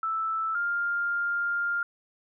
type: tone pair in turn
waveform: sine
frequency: 1318.5 / 1401.5 Hz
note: E6 / F6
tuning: 0 / +6 cents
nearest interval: minor second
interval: 106 cents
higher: second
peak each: -26 / -25 dBFS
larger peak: second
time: 0.03-0.55 / 0.55-1.83 s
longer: second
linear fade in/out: 2 ms
effects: none